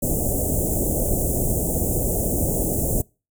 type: band-stop noise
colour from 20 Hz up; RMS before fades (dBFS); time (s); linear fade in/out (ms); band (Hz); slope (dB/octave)
pink; -22; 0.02-3.02; 10; 680 to 7200; 48
effects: noise-tail reverb RT60 0.3 s tail -25 dB re dry

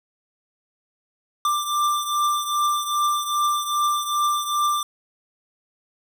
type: beating tone pair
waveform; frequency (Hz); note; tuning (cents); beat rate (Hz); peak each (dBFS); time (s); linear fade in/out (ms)
square; 1183 / 1185.5; D6 / D6; +12 / +16; 2.5; -22 / -27; 1.45-4.83; 2
effects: none

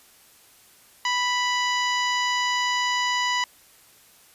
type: harmonic tone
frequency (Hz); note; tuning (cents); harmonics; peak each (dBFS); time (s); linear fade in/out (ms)
987; B5; -1; 1 / 2 / 3 / 4 / 5 / 6 / 7; -25 / -26 / -29 / -35 / -34 / -39 / -37; 1.05-3.44; 2
effects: white hiss -54 dBFS RMS until 4.34 s + resampled to 32000 Hz

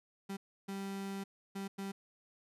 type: tone bursts at uneven times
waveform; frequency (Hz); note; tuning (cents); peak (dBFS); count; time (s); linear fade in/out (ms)
35% pulse; 196; G3; 0; -37; 4; 0.29-0.37 / 0.68-1.24 / 1.55-1.68 / 1.78-1.92; 10
effects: resampled to 32000 Hz

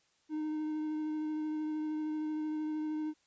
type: tone with vibrato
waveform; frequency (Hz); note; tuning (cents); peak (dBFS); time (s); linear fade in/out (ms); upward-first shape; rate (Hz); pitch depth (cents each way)
triangle; 307.9; D#4; -18; -31; 0.29-3.14; 50; triangle; 13; 15
effects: white hiss -72 dBFS RMS until 3.26 s + resampled to 16000 Hz

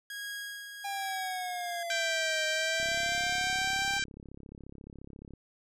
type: tone with tremolo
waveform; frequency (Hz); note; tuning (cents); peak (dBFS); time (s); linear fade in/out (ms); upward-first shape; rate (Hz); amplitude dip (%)
sawtooth; 1644; G#6; -18; -33; 0.1-1.83; 2; sine; 1.2; 50
type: exponential two-way sweep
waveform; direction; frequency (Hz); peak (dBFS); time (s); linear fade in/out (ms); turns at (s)
square; down then up; 802 to 622.3 to 802; -35; 0.84-3.99; 10; 2.46
type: harmonic tone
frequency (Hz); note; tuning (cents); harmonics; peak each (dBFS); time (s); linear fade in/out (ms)
784; G5; 0; 2 / 3 / 4 / 5 / 6 / 7 / 8 / 9 / 10; -32 / -36 / -38 / -40 / -42 / -43 / -44 / -45 / -46; 1.9-4.04; 2
type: click train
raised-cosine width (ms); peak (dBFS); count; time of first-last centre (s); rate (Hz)
3; -34; 88; 2.8-5.336; 34.3
effects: resampled to 32000 Hz

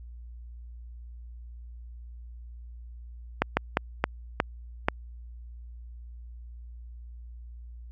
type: slowing click train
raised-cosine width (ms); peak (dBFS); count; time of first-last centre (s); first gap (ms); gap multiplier
0.5; -6; 6; 3.42-4.885; 150; 1.34
effects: added 59 Hz sine -41 dBFS peak until 7.91 s + AAC 48 kbps

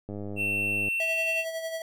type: click train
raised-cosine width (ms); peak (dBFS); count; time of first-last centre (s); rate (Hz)
2; -24; 82; 0.09-0.884; 102
type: tone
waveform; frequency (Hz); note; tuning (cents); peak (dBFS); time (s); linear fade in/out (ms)
triangle; 2700; E7; +41; -24; 0.36-1.45; 50
type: tone with tremolo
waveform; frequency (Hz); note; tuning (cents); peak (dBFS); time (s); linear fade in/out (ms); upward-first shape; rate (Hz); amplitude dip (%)
square; 652; E5; -19; -30; 1-1.82; 2; sine; 11; 50
effects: none

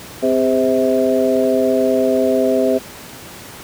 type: harmonic tone with a mistuned harmonic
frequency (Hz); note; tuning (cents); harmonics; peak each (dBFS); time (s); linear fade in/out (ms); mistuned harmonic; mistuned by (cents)
129.5; C3; -17; 2 / 3 / 4 / 5; -18 / -18 / -18 / -18; 0.22-2.79; 20; 3; +62
effects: pink hiss -35 dBFS RMS until 3.63 s + high-pass 80 Hz 12 dB/octave

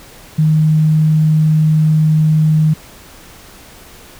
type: tone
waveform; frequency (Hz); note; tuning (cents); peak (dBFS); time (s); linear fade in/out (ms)
sine; 155.56; D#3; 0; -8; 0.38-2.74; 10
effects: pink hiss -39 dBFS RMS until 4.19 s

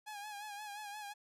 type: tone with vibrato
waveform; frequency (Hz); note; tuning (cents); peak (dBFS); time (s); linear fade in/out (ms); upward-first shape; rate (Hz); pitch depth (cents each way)
sawtooth; 830.6; G#5; 0; -40; 0.06-1.14; 20; sine; 5.7; 55
effects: resampled to 32000 Hz

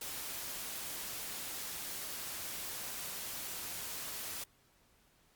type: noise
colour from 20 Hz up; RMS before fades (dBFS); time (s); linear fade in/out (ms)
white; -42; 0.01-4.44; 5
effects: pink hiss -69 dBFS RMS until 5.35 s + Opus 48 kbps

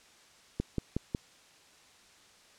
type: click train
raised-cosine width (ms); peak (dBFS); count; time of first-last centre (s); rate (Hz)
3; -17; 4; 0.6-1.148; 5.47
effects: white hiss -59 dBFS RMS until 2.58 s + low-pass 7000 Hz 12 dB/octave

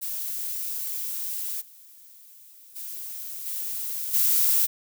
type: noise with level steps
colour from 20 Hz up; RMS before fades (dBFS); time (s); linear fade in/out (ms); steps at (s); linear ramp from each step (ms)
violet; -31 / -50 / -36 / -31 / -21; 0.01-4.67; 20; 1.6 / 2.75 / 3.45 / 4.13; 20
effects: none

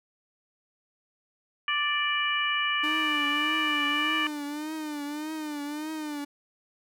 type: harmonic tone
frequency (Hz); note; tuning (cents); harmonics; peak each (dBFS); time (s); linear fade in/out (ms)
587.3; D5; 0; 2 / 3 / 4 / 5; -30 / -30 / -30 / -30; 1.68-4.27; 2
type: tone with vibrato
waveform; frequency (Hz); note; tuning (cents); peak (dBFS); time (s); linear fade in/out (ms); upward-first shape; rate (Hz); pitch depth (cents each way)
45% pulse; 301.2; D4; +44; -32; 2.83-6.25; 10; triangle; 1.7; 90
effects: none

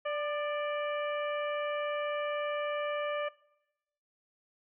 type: harmonic tone with a mistuned harmonic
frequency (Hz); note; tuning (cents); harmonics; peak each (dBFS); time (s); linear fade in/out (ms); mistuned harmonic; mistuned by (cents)
587.3; D5; 0; 1 / 2 / 3 / 4 / 5; -32 / -38 / -42 / -44 / -46; 0.05-3.29; 10; 2; +33
effects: noise-tail reverb RT60 0.9 s tail -21 dB re dry

